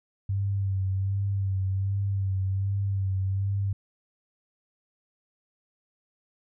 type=tone with vibrato; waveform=sine; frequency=97.3 Hz; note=G2; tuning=12 cents flat; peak=-24 dBFS; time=0.29-3.73 s; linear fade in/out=5 ms; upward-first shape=sine; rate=1.3 Hz; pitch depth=37 cents each way; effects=none